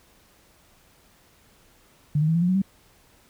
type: tone with pitch steps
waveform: sine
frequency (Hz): 148.4 / 155.15 / 162.21 / 169.58 / 177.3 / 185.36 / 193.79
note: D3 / D#3 / E3 / E3 / F3 / F#3 / G3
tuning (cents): +18 / -5 / -28 / +49 / +26 / +3 / -20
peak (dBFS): -18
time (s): 2.15-2.619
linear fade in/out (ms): 5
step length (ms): 67
effects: pink hiss -58 dBFS RMS until 3.29 s